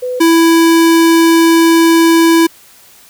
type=tone pair in turn; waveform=sine / square; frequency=501 / 330.7 Hz; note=B4 / E4; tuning=+25 / +6 cents; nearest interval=perfect fifth; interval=719 cents; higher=first; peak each=-15 / -6 dBFS; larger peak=second; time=0.02-0.2 / 0.2-2.47 s; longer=second; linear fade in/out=10 ms; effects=white hiss -42 dBFS RMS until 3.09 s